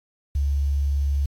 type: tone with quantisation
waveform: sine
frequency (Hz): 70.4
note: C#2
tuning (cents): +27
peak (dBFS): -19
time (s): 0.35-1.26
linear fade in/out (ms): 5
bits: 8
effects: AAC 64 kbps